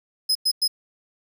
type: tone bursts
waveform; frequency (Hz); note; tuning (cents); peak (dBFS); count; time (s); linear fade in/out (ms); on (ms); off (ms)
40% pulse; 5080; D#8; +35; -17; 3; 0.29-0.679; 10; 63; 100
effects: none